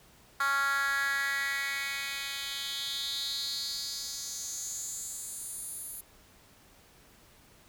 10% pulse tone with high-pass filter sweep, 277.2 Hz, C#4, in tune, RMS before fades -34 dBFS, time 0.4-6.01 s, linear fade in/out 5 ms, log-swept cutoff 1300 to 11000 Hz, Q 4.3, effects pink hiss -59 dBFS RMS until 7.68 s

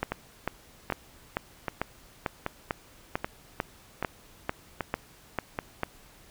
two click trains, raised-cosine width 0.5 ms, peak -14 / -12 dBFS, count 8 / 14, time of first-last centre 0.12-5.589 / 0.03-5.834 s, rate 1.28 / 2.24 Hz, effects pink hiss -55 dBFS RMS until 6.3 s

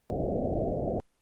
white low-pass noise, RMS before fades -30 dBFS, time 0.1-1 s, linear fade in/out 0 ms, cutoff 710 Hz, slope 96 dB/octave, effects pink hiss -73 dBFS RMS until 1.21 s + Opus 24 kbps

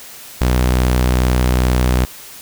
sawtooth tone, 62.4 Hz, B1, 19 cents sharp, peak -8 dBFS, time 0.41-2.05 s, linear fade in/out 0 ms, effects white hiss -36 dBFS RMS until 2.41 s

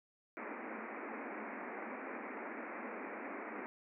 pink band-pass noise, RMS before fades -45 dBFS, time 0.37-3.66 s, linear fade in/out 0 ms, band 210 to 2400 Hz, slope 96 dB/octave, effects none

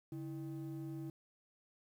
triangle ring-modulated tone, 233.1 Hz, A#3, in tune, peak -36 dBFS, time 0.12-1.1 s, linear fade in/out 2 ms, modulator 92 Hz, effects tanh soft clip ceiling -32 dBFS + 11-bit

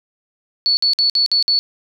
sine tone bursts, 4435 Hz, C#8, in tune, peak -12 dBFS, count 6, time 0.66-1.59 s, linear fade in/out 0 ms, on 110 ms, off 54 ms, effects none

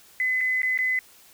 sine tone with dropouts, 2025 Hz, B6, 43 cents sharp, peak -21 dBFS, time 0.2-0.99 s, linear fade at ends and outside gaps 1 ms, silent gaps 0.408-0.411 / 0.619-0.631 / 0.776-0.788 s, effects white hiss -53 dBFS RMS until 1.33 s

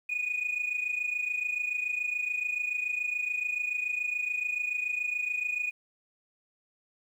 sine tone pair together, 2462 / 2489 Hz, D#7 / D#7, -19 / 0 cents, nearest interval unison, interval 19 cents, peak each -29 / -32 dBFS, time 0.09-5.71 s, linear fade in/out 10 ms, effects tanh soft clip ceiling -24 dBFS + 10-bit

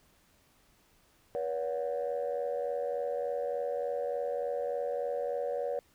sine tone cluster, 482.6 / 566 / 728 Hz, B4 / C#5 / F#5, -40 / +36 / -28 cents, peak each -33 / -33 / -39 dBFS, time 1.35-5.79 s, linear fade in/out 0 ms, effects tanh soft clip ceiling -24 dBFS + pink hiss -66 dBFS RMS until 5.94 s

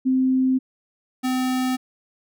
sine / square tone pair in turn, 260 / 256.3 Hz, C4 / C4, -11 / -36 cents, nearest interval unison, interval 25 cents, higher first, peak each -16 / -21 dBFS, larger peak first, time 0.05-0.59 / 1.23-1.77 s, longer neither, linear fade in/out 20 ms, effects none

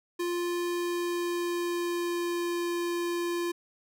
square tone with pitch glide, 349.2 to 346 Hz, F4 to F4, 0 to -16 cents, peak -29 dBFS, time 0.19-3.52 s, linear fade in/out 10 ms, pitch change -16 cents, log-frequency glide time 0.71-2.7 s, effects none

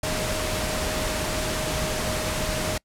sine tone in noise, 622 Hz, D#5, 1 cent flat, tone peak -32 dBFS, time 0.03-2.78 s, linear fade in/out 5 ms, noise pink, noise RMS -27 dBFS, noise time 0.03-2.78 s, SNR -8 dB, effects noise-tail reverb RT60 0.1 s tail -26 dB re dry + low-pass 11000 Hz 12 dB/octave

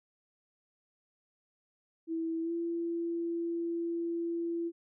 sine tone with pitch glide, 327.4 to 337.8 Hz, E4 to E4, -12 to +42 cents, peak -31 dBFS, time 2.07-4.72 s, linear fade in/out 50 ms, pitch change +54 cents, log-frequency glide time 2.42-2.52 s, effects none

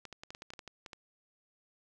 clicks, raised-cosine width 0.2 ms, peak -28 dBFS, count 12, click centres 0.053 / 0.127 / 0.235 / 0.305 / 0.349 / 0.421 / 0.504 / 0.536 / 0.592 / 0.677 / 0.862 / 0.932 s, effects none

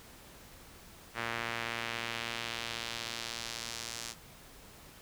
sawtooth tone with band-pass filter sweep, 116.3 Hz, A#2, 4 cents flat, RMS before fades -39 dBFS, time 1.14-4.15 s, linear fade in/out 50 ms, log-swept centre 1800 to 6400 Hz, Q 1.2, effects pink hiss -54 dBFS RMS until 5.01 s

